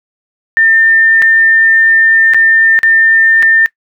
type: tone with dropouts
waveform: sine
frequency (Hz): 1802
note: A6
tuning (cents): +41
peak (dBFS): -5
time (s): 0.57-3.66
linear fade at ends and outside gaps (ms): 0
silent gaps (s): 1.219-1.223 / 2.336-2.345 / 2.79-2.832 / 3.425-3.429
effects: noise-tail reverb RT60 0.1 s tail -21 dB re dry